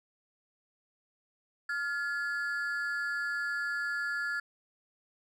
triangle ring-modulated tone, 1554 Hz, G6, 16 cents flat, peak -26 dBFS, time 1.69-4.4 s, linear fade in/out 5 ms, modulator 151 Hz, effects none

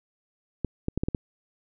clicks, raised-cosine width 3 ms, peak -13 dBFS, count 6, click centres 0.647 / 0.884 / 0.976 / 1.035 / 1.085 / 1.148 s, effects none

